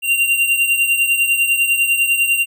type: beating tone pair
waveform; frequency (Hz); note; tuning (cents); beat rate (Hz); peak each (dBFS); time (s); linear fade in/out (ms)
square; 2768 / 2778; F7 / F7; -16 / -10; 10; -15 / -21; 0.02-2.46; 50
effects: none